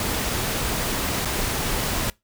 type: noise with dropouts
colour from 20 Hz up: pink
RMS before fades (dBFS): -25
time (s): 0-2.1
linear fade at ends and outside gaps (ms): 2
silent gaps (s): 1.25-1.255
effects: noise-tail reverb RT60 0.2 s tail -23 dB re dry